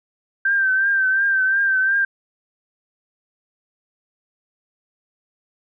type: tone with vibrato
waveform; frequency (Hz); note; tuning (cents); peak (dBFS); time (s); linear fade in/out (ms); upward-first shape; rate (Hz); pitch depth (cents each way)
sine; 1565; G6; -3; -15; 0.45-2.05; 5; triangle; 2.8; 55
effects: none